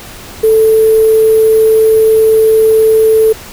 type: tone with sample-and-hold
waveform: sine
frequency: 440.3 Hz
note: A4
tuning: 1 cent sharp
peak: -4 dBFS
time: 0.43-3.33 s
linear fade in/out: 10 ms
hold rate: 11025 Hz
effects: pink hiss -30 dBFS RMS until 3.52 s